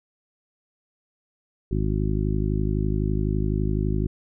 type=harmonic tone; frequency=51.91 Hz; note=G#1; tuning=in tune; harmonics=1 / 2 / 3 / 4 / 5 / 6 / 7; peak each=-25 / -27 / -28 / -31 / -33 / -34 / -32 dBFS; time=1.71-4.07 s; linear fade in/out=5 ms; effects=none